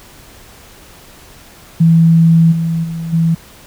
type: tone with level steps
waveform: sine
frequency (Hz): 164.81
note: E3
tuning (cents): 0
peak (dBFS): -5 / -13 / -19 / -9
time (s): 1.8-3.35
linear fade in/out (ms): 10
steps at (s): 2.51 / 2.83 / 3.12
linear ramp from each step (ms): 20
effects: pink hiss -40 dBFS RMS until 3.66 s